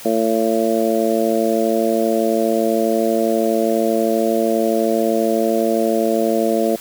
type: harmonic tone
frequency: 112.4 Hz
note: A2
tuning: 37 cents sharp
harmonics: 2 / 3 / 4 / 5 / 6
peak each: -21 / -21 / -21 / -21 / -21 dBFS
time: 0.05-6.76 s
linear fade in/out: 5 ms
effects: white hiss -36 dBFS RMS until 6.8 s